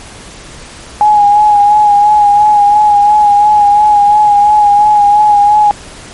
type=tone with vibrato; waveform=sine; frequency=830.6 Hz; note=G#5; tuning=in tune; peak=-3 dBFS; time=1.01-5.71 s; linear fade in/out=0 ms; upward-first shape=sine; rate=2.9 Hz; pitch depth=32 cents each way; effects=pink hiss -31 dBFS RMS until 6.13 s + MP3 48 kbps